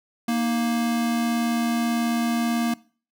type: tone pair together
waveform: square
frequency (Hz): 233.8 / 312.1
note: A#3 / D#4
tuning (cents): +5 / +5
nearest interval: perfect fourth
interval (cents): 500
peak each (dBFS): -22 / -33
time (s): 0.28-2.74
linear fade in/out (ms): 5
effects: noise-tail reverb RT60 0.4 s tail -21 dB re dry